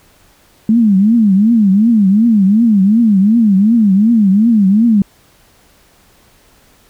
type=tone with vibrato; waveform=sine; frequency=211.5 Hz; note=G#3; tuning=32 cents sharp; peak=-6 dBFS; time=0.69-5.02 s; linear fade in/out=2 ms; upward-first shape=triangle; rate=2.7 Hz; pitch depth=230 cents each way; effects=pink hiss -49 dBFS RMS until 6.89 s